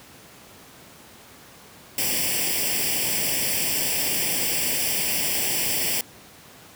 white noise with comb filter, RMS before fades -24 dBFS, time 1.98-6.01 s, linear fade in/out 2 ms, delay 0.38 ms, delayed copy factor +0.85, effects pink hiss -47 dBFS RMS until 6.75 s + high-pass 100 Hz 12 dB/octave

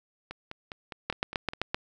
two click trains, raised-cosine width 0.3 ms, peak -22 / -11 dBFS, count 7 / 6, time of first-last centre 0.31-1.534 / 1.1-1.745 s, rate 4.9 / 7.75 Hz, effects none

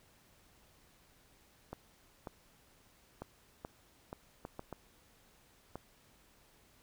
clicks, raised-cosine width 1 ms, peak -28 dBFS, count 9, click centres 1.73 / 2.272 / 3.22 / 3.649 / 4.129 / 4.451 / 4.594 / 4.727 / 5.756 s, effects pink hiss -66 dBFS RMS until 6.82 s

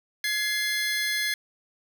25% pulse tone pair together, 1688.6 / 2093 Hz, G#6 / C7, +28 / 0 cents, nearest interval major third, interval 372 cents, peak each -24 dBFS, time 0.24-1.34 s, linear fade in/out 2 ms, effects none

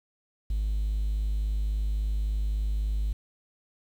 triangle tone, 51.8 Hz, G#1, 4 cents flat, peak -22 dBFS, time 0.5-3.13 s, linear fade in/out 5 ms, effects tanh soft clip ceiling -20 dBFS + 9-bit

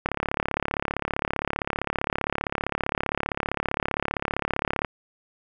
click train, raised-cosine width 0.5 ms, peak -9 dBFS, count 170, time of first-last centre 0.06-4.848 s, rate 35.3 Hz, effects none

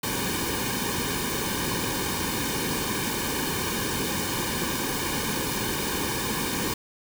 pink noise with comb filter, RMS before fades -28 dBFS, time 0.03-6.74 s, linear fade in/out 5 ms, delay 1.5 ms, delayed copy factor -0.85, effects none

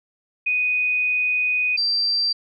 sine tone pair in turn, 2489 / 4699 Hz, D#7 / D8, 0 / 0 cents, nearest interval major seventh, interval 1100 cents, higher second, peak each -18 dBFS, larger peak neither, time 0.46-1.77 / 1.77-2.33 s, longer first, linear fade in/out 10 ms, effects none

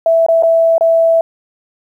sine tone with dropouts, 659.3 Hz, E5, in tune, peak -7 dBFS, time 0.06-1.21 s, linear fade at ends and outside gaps 2 ms, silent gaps 0.264-0.285 / 0.425-0.433 / 0.781-0.809 s, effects 8-bit

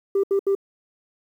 sine tone bursts, 394.1 Hz, G4, 9 cents sharp, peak -15 dBFS, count 3, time 0.15-0.551 s, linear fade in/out 5 ms, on 85 ms, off 73 ms, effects tanh soft clip ceiling -15 dBFS + 9-bit

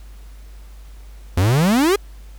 45% pulse exponential sweep, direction up, 82.9 to 421.8 Hz, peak -13 dBFS, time 1.37-1.96 s, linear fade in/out 5 ms, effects added 50 Hz sine -36 dBFS peak until 2.38 s + pink hiss -52 dBFS RMS until 2.38 s

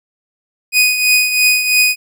sawtooth tone with tremolo, 2489 Hz, D#7, in tune, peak -4 dBFS, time 0.72-1.96 s, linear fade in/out 50 ms, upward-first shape triangle, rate 3 Hz, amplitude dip 65%, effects none

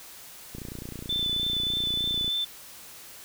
click train, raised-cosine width 3 ms, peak -25 dBFS, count 52, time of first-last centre 0.55-2.279 s, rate 29.5 Hz
sine tone with vibrato, 3520 Hz, A7, in tune, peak -25 dBFS, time 1.09-2.45 s, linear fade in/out 10 ms, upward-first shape sine, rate 3.3 Hz, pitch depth 12 cents each way
effects white hiss -46 dBFS RMS until 3.24 s

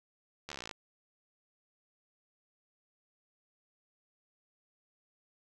slowing click train, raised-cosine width 0.2 ms, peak -24 dBFS, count 15, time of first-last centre 0.49-0.712 s, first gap 13 ms, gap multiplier 1.03, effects none

